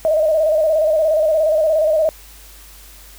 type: tone with vibrato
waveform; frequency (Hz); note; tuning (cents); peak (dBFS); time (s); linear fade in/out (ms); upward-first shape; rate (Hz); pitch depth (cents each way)
sine; 625; D#5; +8; -12; 0.05-2.09; 0; square; 17; 52
effects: added 50 Hz sine -42 dBFS peak until 3.18 s + white hiss -43 dBFS RMS until 3.18 s